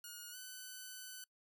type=tone with pitch glide; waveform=5% pulse; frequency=1439 to 1506.2 Hz; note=F#6 to F#6; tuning=-49 to +30 cents; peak=-37 dBFS; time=0.04-1.24 s; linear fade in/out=2 ms; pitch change=+79 cents; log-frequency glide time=0.31-0.36 s; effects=noise-tail reverb RT60 0.1 s tail -24 dB re dry

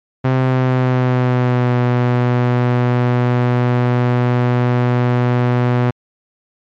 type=tone with pitch glide; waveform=sawtooth; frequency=130 to 122.99 Hz; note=C3 to B2; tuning=-11 to -7 cents; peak=-8 dBFS; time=0.24-5.91 s; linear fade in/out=10 ms; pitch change=-96 cents; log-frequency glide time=0.35-1.76 s; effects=low-pass 2000 Hz 12 dB/octave + MP3 64 kbps

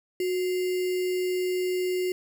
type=tone with sample-and-hold; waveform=sine; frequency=366 Hz; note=F#4; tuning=19 cents flat; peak=-24 dBFS; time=0.2-2.12 s; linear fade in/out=2 ms; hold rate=2450 Hz; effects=none

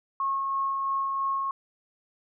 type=tone with tremolo; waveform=sine; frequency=1089 Hz; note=C#6; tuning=31 cents flat; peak=-24 dBFS; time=0.2-1.51 s; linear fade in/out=2 ms; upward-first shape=sine; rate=3 Hz; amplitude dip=25%; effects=none

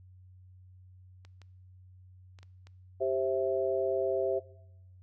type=clicks; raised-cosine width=0.2 ms; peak=-37 dBFS; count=5; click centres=1.25 / 1.417 / 2.388 / 2.43 / 2.67 s
type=chord; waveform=sine; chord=C major; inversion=second; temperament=equal with one note detuned; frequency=392 / 530.2 / 659.3 Hz; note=G4 / C5 / E5; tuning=0 / +23 / 0 cents; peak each=-31 dBFS; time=3-4.4 s; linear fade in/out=20 ms
effects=noise-tail reverb RT60 0.8 s tail -21 dB re dry + added 92 Hz sine -52 dBFS peak until 5.02 s

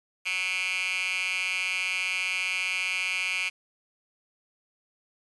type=tone with high-pass filter; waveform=10% pulse; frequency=185 Hz; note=F#3; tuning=in tune; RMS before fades=-29 dBFS; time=0.25-3.5 s; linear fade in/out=20 ms; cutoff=2300 Hz; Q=7.6; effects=resampled to 24000 Hz + 8-bit

